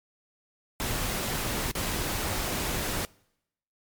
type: noise with dropouts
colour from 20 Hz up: pink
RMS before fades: -30 dBFS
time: 0.8-3.05 s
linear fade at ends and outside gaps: 0 ms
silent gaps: 1.713-1.752 s
effects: noise-tail reverb RT60 0.8 s tail -25 dB re dry + MP3 96 kbps